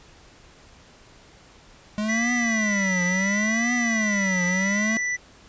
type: tone with vibrato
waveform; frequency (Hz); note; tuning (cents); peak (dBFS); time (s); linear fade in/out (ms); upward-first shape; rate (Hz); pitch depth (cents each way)
square; 208.5; G#3; +7; -24; 1.98-4.97; 0; triangle; 0.71; 290
type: tone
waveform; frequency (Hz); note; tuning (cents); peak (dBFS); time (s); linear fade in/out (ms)
square; 1975.5; B6; 0; -24; 2.08-5.17; 20
effects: pink hiss -51 dBFS RMS until 5.48 s + resampled to 16000 Hz